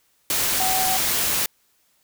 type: tone in noise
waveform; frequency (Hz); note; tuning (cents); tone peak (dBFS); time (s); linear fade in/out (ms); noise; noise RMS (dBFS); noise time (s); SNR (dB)
sine; 754; F#5; +32; -23; 0.6-0.97; 2; white; -22; 0.3-1.46; -4
effects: white hiss -64 dBFS RMS until 2.03 s